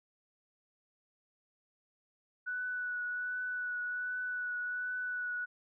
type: tone with vibrato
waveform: sine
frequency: 1480 Hz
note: F#6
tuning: in tune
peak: -34 dBFS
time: 2.46-5.46 s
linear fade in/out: 20 ms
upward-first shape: triangle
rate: 1.3 Hz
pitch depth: 19 cents each way
effects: none